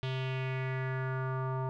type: tone with low-pass filter sweep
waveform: square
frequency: 130.81 Hz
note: C3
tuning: in tune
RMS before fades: -34 dBFS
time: 0.03-1.69 s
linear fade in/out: 0 ms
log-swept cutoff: 3400 to 980 Hz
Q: 3.2
effects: none